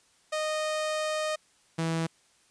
sawtooth tone pair in turn, 618 / 163.69 Hz, D#5 / E3, -12 / -12 cents, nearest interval octave + major seventh, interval 2300 cents, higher first, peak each -24 / -23 dBFS, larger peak second, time 0.32-1.36 / 1.78-2.07 s, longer first, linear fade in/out 10 ms, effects white hiss -64 dBFS RMS until 2.5 s + resampled to 22050 Hz

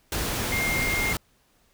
sine tone in noise, 2121 Hz, C7, 23 cents sharp, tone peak -25 dBFS, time 0.52-1.13 s, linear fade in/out 2 ms, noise pink, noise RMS -28 dBFS, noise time 0.12-1.17 s, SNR 0 dB, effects pink hiss -64 dBFS RMS until 1.73 s

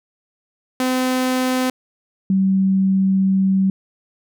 sawtooth / sine tone pair in turn, 256 / 191.78 Hz, C4 / G3, -38 / -38 cents, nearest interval perfect fourth, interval 500 cents, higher first, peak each -13 dBFS, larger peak neither, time 0.8-1.7 / 2.3-3.7 s, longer second, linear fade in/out 2 ms, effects none

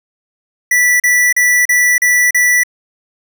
square tone bursts, 1964 Hz, B6, 10 cents flat, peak -9 dBFS, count 6, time 0.71-2.635 s, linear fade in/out 5 ms, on 290 ms, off 37 ms, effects none

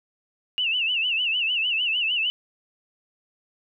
sine tone with vibrato, 2799 Hz, F7, 3 cents sharp, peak -21 dBFS, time 0.58-2.3 s, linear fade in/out 0 ms, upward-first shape sine, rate 6.6 Hz, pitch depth 130 cents each way, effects none

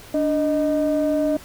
sine tone pair together, 292.4 / 620 Hz, D4 / D#5, -7 / -6 cents, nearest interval octave + minor second, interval 1301 cents, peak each -19 dBFS, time 0.14-1.37 s, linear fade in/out 5 ms, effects tanh soft clip ceiling -13 dBFS + pink hiss -43 dBFS RMS until 1.44 s

